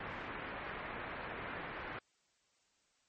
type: low-pass noise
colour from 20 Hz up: white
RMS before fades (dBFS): -44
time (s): 0-1.99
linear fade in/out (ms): 5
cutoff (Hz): 2100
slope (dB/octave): 24
effects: white hiss -75 dBFS RMS until 3.08 s + MP3 32 kbps